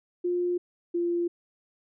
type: tone pair in turn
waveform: sine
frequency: 353.9 / 345.4 Hz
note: F4 / F4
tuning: +23 / -19 cents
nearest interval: unison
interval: 42 cents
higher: first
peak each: -24 dBFS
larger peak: neither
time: 0.24-0.58 / 0.94-1.28 s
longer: neither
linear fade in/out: 10 ms
effects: none